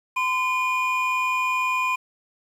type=tone pair together; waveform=triangle; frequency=1023 / 2435 Hz; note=C6 / D#7; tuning=-39 / -38 cents; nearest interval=octave + minor third; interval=1501 cents; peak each=-21 / -23 dBFS; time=0.16-1.96 s; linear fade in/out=10 ms; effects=resampled to 32000 Hz + 8-bit